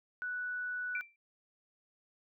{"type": "tone", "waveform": "sine", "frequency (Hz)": 1480, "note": "F#6", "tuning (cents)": 0, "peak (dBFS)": -35, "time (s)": [0.22, 1.01], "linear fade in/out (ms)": 0}
{"type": "tone with exponential decay", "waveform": "sine", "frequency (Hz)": 2349, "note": "D7", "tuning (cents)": 0, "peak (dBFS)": -33, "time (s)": [0.95, 1.16], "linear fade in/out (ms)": 2, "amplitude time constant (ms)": 44}
{"effects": []}